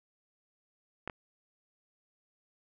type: clicks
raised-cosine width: 0.5 ms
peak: -22 / -24 dBFS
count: 2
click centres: 1.076 / 1.098 s
effects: none